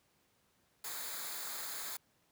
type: noise with comb filter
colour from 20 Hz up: white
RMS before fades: -42 dBFS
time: 0.84-1.97 s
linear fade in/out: 5 ms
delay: 0.35 ms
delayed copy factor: -0.65
effects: pink hiss -73 dBFS RMS until 2.31 s + high-pass 80 Hz 12 dB/octave